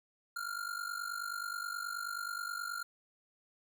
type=ring-modulated tone; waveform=square; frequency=1400 Hz; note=F6; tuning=4 cents sharp; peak=-35 dBFS; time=0.36-2.83 s; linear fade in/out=0 ms; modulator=24.7 Hz; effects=none